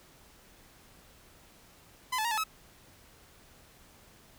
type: tone with pitch steps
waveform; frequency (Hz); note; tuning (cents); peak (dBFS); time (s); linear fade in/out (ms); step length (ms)
sawtooth; 1014 / 868 / 938 / 866 / 1289; B5 / A5 / A#5 / A5 / E6; +45 / -24 / +11 / -28 / -39; -25; 2.12-2.44; 10; 64
effects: pink hiss -58 dBFS RMS until 4.38 s